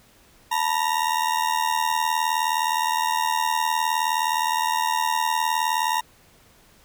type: ring-modulated tone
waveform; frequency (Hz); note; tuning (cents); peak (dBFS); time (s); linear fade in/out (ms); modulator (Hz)
40% pulse; 932.3; A#5; 0; -17; 0.51-6.01; 10; 39.7
effects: pink hiss -55 dBFS RMS until 6.84 s